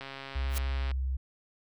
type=click train; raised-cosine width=0.3 ms; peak=-25 dBFS; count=124; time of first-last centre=0.01-0.914 s; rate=136 Hz
type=tone; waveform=sine; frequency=65.41 Hz; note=C2; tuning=in tune; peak=-28 dBFS; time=0.35-1.17 s; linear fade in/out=10 ms
type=noise with exponential growth; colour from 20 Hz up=white; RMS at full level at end=-32 dBFS; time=0.48-0.58 s; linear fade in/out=1 ms; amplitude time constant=20 ms
effects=none